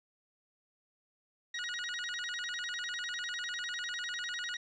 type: tone with vibrato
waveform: 25% pulse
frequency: 1657 Hz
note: G#6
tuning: 4 cents flat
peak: -32 dBFS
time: 1.54-4.57 s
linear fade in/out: 5 ms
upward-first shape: square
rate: 10 Hz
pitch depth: 230 cents each way
effects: resampled to 16000 Hz + 10-bit